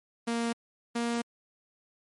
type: tone pair in turn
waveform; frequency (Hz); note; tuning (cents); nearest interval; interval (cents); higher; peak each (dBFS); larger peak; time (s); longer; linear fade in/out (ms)
sawtooth; 233.1 / 235.3; A#3 / A#3; 0 / +16; unison; 16; second; -24; neither; 0.27-0.53 / 0.95-1.22; second; 10
effects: MP3 48 kbps